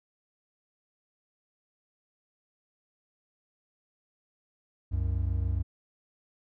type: tone pair together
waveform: triangle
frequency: 66.2 / 93.27 Hz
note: C2 / F#2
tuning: +21 / +14 cents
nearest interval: tritone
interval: 593 cents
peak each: -27 dBFS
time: 4.91-5.63 s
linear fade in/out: 20 ms
effects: none